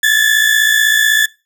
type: tone pair together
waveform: 35% pulse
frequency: 1704 / 1760 Hz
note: G#6 / A6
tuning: +44 / 0 cents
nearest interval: minor second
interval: 56 cents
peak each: -10 dBFS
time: 0.03-1.26 s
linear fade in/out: 5 ms
effects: noise-tail reverb RT60 0.3 s tail -23 dB re dry